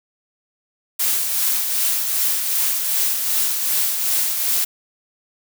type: noise with tremolo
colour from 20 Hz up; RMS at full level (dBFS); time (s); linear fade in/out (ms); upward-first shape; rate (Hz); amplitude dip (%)
blue; -18; 0.99-4.65; 10; triangle; 2.6; 45
effects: none